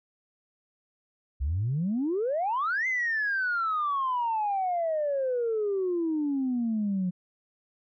sine exponential two-way sweep, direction up then down, 62.8 to 2093 to 177.4 Hz, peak -24 dBFS, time 1.4-7.11 s, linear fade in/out 20 ms, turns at 2.87 s, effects tanh soft clip ceiling -21 dBFS

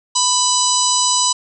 harmonic tone, 994 Hz, B5, 11 cents sharp, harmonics 1 / 3 / 4 / 5 / 6 / 7 / 8, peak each -19 / -25 / -21 / -22 / -21 / -25 / -19 dBFS, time 0.15-1.33 s, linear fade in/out 10 ms, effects none

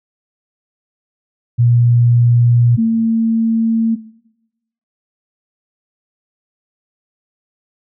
sine tone pair in turn, 119.7 / 226 Hz, A#2 / A3, +46 / +47 cents, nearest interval major seventh, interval 1101 cents, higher second, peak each -8 / -10 dBFS, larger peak first, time 1.58-2.77 / 2.77-3.96 s, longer neither, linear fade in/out 20 ms, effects noise-tail reverb RT60 0.9 s tail -18 dB re dry

